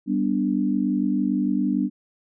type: chord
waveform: sine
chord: G major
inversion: none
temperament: equal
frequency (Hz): 196 / 246.9 / 293.7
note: G3 / B3 / D4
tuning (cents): 0 / 0 / 0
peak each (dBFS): -24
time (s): 0.06-1.9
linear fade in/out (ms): 50
effects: none

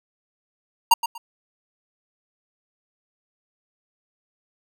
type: tone with echo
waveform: square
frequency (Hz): 932.3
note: A#5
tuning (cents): 0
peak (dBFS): -11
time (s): 0.91-0.94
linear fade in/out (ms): 5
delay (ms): 120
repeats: 2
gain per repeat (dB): -12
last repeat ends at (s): 1.18
effects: none

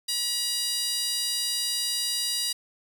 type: tone with high-pass filter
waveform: 15% pulse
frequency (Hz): 960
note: B5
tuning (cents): -49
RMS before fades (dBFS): -28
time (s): 0.08-2.53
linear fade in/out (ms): 10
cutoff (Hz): 5200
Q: 2.5
effects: 8-bit

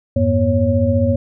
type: tone cluster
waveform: sine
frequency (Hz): 88.9 / 103.8 / 241.1 / 552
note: F2 / G#2 / B3 / C#5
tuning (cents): +31 / 0 / -41 / -7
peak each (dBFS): -18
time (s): 0.16-1.16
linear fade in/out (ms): 5
effects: none

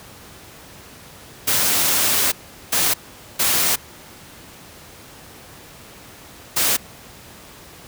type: noise bursts at uneven times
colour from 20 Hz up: white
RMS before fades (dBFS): -18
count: 4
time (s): 1.47-2.32 / 2.72-2.94 / 3.39-3.76 / 6.56-6.77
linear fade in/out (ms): 10
effects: pink hiss -42 dBFS RMS until 7.87 s + high-pass 60 Hz 12 dB/octave

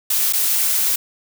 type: noise with dropouts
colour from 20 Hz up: blue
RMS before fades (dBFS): -18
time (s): 0.1-0.96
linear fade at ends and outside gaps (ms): 5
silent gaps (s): 0.326-0.333
effects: none

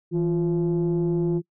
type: tone pair together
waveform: sine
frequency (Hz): 164.1 / 348.5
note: E3 / F4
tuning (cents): -8 / -4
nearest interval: octave + minor second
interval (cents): 1304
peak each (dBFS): -21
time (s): 0.11-1.42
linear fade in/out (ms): 50
effects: noise-tail reverb RT60 0.1 s tail -24 dB re dry + tanh soft clip ceiling -17 dBFS

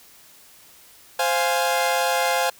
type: chord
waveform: sawtooth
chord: F minor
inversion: second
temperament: equal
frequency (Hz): 523.3 / 698.5 / 830.6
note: C5 / F5 / Ab5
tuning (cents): 0 / 0 / 0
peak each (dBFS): -20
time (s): 1.19-2.5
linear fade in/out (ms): 5
effects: white hiss -50 dBFS RMS until 2.59 s

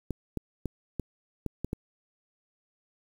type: clicks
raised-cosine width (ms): 3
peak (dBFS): -18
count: 7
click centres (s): 0.107 / 0.373 / 0.657 / 0.997 / 1.463 / 1.646 / 1.731
effects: 8-bit

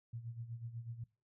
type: tone with tremolo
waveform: sine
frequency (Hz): 116.54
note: A#2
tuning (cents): 0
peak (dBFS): -40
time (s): 0.13-1.04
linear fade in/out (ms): 5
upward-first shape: sine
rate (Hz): 8.1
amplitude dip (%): 75
effects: noise-tail reverb RT60 0.3 s tail -22 dB re dry

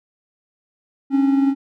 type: tone pair together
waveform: triangle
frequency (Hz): 273 / 293.9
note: C#4 / D4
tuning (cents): -26 / +1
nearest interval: minor second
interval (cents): 127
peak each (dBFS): -12 / -22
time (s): 1.1-1.55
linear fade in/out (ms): 50
effects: none

